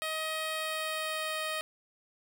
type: tone with pitch glide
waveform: 10% pulse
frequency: 630 to 625.6 Hz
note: D#5 to D#5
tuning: +21 to +9 cents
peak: -24 dBFS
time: 0.02-1.61 s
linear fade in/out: 0 ms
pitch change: -12 cents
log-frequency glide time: 0.54-1.41 s
effects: none